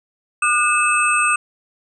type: tone cluster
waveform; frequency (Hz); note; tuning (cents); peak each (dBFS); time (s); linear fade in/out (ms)
sine; 1211 / 1453 / 2604 / 8300; D#6 / F#6 / E7 / C9; -47 / -32 / -22 / -15; -18 / -21 / -18 / -23; 0.42-1.36; 5
effects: none